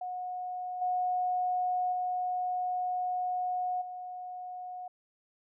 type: tone with level steps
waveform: sine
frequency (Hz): 728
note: F#5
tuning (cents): -28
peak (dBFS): -34 / -27 / -29 / -38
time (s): 0.01-4.88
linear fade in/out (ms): 5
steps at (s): 0.81 / 1.92 / 3.81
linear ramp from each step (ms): 10
effects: none